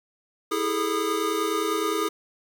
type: tone cluster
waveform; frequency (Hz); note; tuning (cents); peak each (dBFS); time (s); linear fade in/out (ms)
square; 327.1 / 406.8 / 436.5 / 1227; E4 / G#4 / A4 / D#6; -13 / -36 / -14 / -25; -30; 0.51-2.09; 10
effects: 8-bit